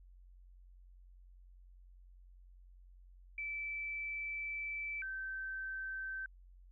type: tone pair in turn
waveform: sine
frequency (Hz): 2319 / 1547.7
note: D7 / G6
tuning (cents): -22 / -23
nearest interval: perfect fifth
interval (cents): 701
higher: first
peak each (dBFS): -38 / -39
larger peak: first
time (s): 3.38-5.02 / 5.02-6.26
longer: first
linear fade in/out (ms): 2
effects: added 45 Hz sine -56 dBFS peak until 6.71 s